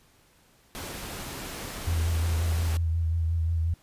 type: noise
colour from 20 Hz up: pink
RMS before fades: -37 dBFS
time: 0.75-2.77 s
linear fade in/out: 0 ms
type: tone with vibrato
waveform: sine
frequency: 82.41 Hz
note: E2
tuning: in tune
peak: -23 dBFS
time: 1.87-3.74 s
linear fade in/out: 5 ms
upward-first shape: sine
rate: 5.6 Hz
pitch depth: 36 cents each way
effects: pink hiss -61 dBFS RMS until 3.82 s + resampled to 32000 Hz